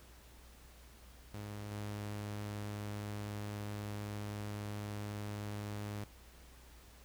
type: tone with level steps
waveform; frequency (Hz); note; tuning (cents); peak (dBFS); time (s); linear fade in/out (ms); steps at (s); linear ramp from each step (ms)
sawtooth; 103.83; G#2; 0; -39 / -36; 1.34-6.04; 0; 1.71; 10
effects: added 60 Hz sine -57 dBFS peak until 7.04 s + pink hiss -61 dBFS RMS until 7.04 s